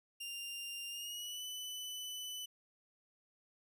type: tone with pitch glide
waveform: sawtooth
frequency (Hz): 2794 to 2995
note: F7 to F#7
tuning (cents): 0 to +20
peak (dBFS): -39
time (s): 0.2-2.46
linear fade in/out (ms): 10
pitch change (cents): +120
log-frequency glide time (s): 0.89-1.43
effects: none